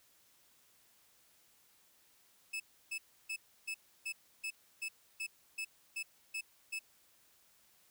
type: tone bursts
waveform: 40% pulse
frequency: 2607 Hz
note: E7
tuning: 20 cents flat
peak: -36 dBFS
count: 12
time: 2.53-6.792 s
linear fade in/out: 10 ms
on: 71 ms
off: 310 ms
effects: white hiss -68 dBFS RMS until 7.9 s